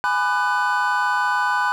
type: chord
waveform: triangle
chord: G# half-diminished seventh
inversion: none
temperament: just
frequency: 830.6 / 996.7 / 1196.1 / 1495.1 Hz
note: G#5 / B5 / D6 / F#6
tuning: 0 / +16 / +31 / +18 cents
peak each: -23 / -20 / -26 / -20 dBFS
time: 0.04-1.72 s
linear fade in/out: 0 ms
effects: none